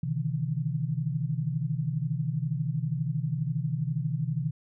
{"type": "tone cluster", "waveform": "sine", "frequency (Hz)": [127.7, 149.8, 162.2], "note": ["C3", "D3", "E3"], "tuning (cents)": [-42, 35, -28], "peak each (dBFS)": -31, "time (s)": [0.03, 4.51], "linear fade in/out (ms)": 5, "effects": []}